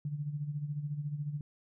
sine tone with tremolo, 146.83 Hz, D3, in tune, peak -31 dBFS, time 0.05-1.41 s, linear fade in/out 2 ms, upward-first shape sine, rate 14 Hz, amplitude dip 65%, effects none

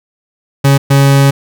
40% pulse tone bursts at uneven times, 138.59 Hz, C#3, in tune, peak -4 dBFS, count 2, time 0.64-0.78 / 0.9-1.31 s, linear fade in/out 10 ms, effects none

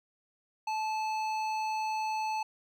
sine tone with hard clipping, 870 Hz, A5, 20 cents flat, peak -32 dBFS, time 0.67-2.43 s, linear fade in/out 5 ms, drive 12 dB, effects none

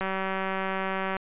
click train, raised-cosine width 0.5 ms, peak -15 dBFS, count 222, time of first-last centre 0.01-1.167 s, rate 191 Hz, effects resampled to 8000 Hz

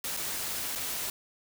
white noise with dropouts, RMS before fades -34 dBFS, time 0.04-1.1 s, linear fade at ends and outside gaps 2 ms, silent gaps 0.167-0.171 / 0.753-0.757 s, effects none

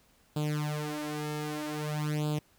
sawtooth tone with flanger, 150.6 Hz, D3, 44 cents sharp, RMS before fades -33 dBFS, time 0.36-2.39 s, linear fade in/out 5 ms, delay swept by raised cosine 0.25 to 4.35 ms, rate 0.52 Hz, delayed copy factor +0.9, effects pink hiss -65 dBFS RMS until 2.58 s

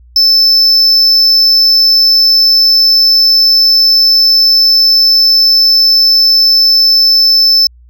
triangle tone, 5274 Hz, E8, in tune, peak -3 dBFS, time 0.16-7.67 s, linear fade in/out 2 ms, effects added 60 Hz sine -37 dBFS peak until 7.89 s

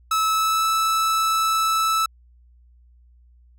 45% pulse tone with pitch glide, 1300 to 1311.3 Hz, E6 to E6, -24 to -9 cents, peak -18 dBFS, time 0.11-2.06 s, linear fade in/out 5 ms, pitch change +15 cents, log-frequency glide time 0.27-0.65 s, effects added 60 Hz sine -50 dBFS peak until 3.58 s

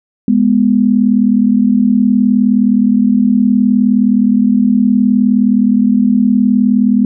sine tone pair together, 207.7 / 247 Hz, G#3 / B3, 0 / 0 cents, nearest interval minor third, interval 300 cents, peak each -10 dBFS, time 0.28-7.05 s, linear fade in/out 2 ms, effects none

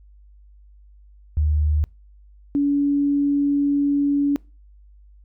sine tone pair in turn, 75.4 / 284.7 Hz, D2 / C#4, +46 / +46 cents, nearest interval octave + major seventh, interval 2300 cents, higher second, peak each -16 dBFS, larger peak neither, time 1.37-1.84 / 2.55-4.36 s, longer second, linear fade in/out 0 ms, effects noise-tail reverb RT60 0.3 s tail -25 dB re dry + added 50 Hz sine -46 dBFS peak until 5.24 s

